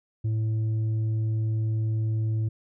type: tone with tanh clipping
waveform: sine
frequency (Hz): 110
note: A2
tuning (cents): 0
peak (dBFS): -24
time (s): 0.24-2.49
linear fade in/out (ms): 10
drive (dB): 4
effects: none